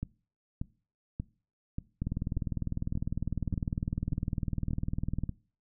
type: two click trains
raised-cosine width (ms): 5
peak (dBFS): -19 / -21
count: 65 / 10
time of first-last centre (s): 2.02-5.236 / 0.03-5.293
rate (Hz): 19.9 / 1.71
effects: noise-tail reverb RT60 0.4 s tail -21 dB re dry